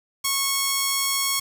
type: tone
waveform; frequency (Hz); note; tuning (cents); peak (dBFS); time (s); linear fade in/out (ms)
5% pulse; 1099; C#6; -15; -9; 0.24-1.4; 10
effects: 7-bit

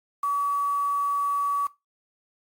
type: tone with quantisation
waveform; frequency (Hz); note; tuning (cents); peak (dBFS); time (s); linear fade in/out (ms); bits
sine; 1139; C#6; +47; -22; 0.23-1.67; 5; 7
effects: noise-tail reverb RT60 0.2 s tail -17 dB re dry + AAC 64 kbps

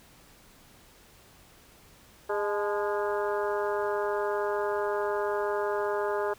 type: harmonic tone with a mistuned harmonic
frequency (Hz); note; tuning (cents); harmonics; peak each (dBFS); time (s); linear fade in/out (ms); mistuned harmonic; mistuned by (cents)
205.3; G#3; -20; 2 / 3 / 4 / 5 / 6 / 7 / 8; -29 / -33 / -35 / -37 / -39 / -40 / -41; 2.29-6.34; 10; 4; +77
effects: pink hiss -56 dBFS RMS until 6.38 s

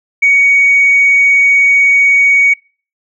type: tone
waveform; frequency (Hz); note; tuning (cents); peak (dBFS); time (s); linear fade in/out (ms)
sine; 2242; C#7; +19; -4; 0.22-2.54; 10
effects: noise-tail reverb RT60 0.4 s tail -25 dB re dry + tanh soft clip ceiling -1 dBFS

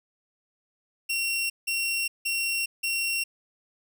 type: tone bursts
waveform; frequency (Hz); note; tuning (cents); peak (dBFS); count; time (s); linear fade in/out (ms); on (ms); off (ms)
sawtooth; 2735; F7; -37; -22; 4; 1.09-3.24; 10; 410; 170
effects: none

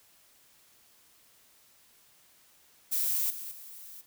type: noise with level steps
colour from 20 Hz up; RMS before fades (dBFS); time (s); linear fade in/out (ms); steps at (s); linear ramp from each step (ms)
violet; -29 / -40 / -47; 2.91-4.02; 20; 3.3 / 3.51; 5
effects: white hiss -62 dBFS RMS until 4.06 s

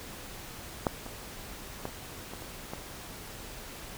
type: clicks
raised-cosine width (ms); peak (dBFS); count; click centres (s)
1; -11 / -27 / -19 / -26 / -29 / -22; 6; 0.868 / 1.064 / 1.854 / 2.336 / 2.422 / 2.735
effects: pink hiss -44 dBFS RMS until 3.97 s

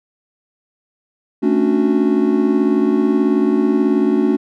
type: chord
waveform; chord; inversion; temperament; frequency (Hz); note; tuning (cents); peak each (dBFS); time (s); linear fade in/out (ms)
triangle; D major seventh; second; just; 220.2 / 275.3 / 293.7 / 367.1; A3 / C#4 / D4 / F#4; +2 / -12 / 0 / -14; -16; 1.42-4.37; 20
effects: none

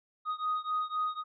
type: beating tone pair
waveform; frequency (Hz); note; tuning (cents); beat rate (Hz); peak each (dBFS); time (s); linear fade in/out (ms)
triangle; 1244.5 / 1248.4; D#6 / D#6; 0 / +5; 3.9; -30 / -31; 0.25-1.24; 50
effects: tanh soft clip ceiling -23 dBFS + resampled to 11025 Hz

